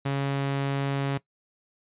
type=tone; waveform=sawtooth; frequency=138.59 Hz; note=C#3; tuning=in tune; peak=-21 dBFS; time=0.05-1.18 s; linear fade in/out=10 ms; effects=noise-tail reverb RT60 0.1 s tail -19 dB re dry + resampled to 8000 Hz